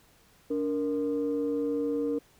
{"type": "tone pair together", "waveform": "sine", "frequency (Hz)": [288, 466.3], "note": ["D4", "A#4"], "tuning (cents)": [-34, 1], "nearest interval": "minor sixth", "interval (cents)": 835, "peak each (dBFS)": -28, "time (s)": [0.5, 2.19], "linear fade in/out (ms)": 10, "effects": ["tanh soft clip ceiling -21 dBFS", "pink hiss -61 dBFS RMS until 2.39 s"]}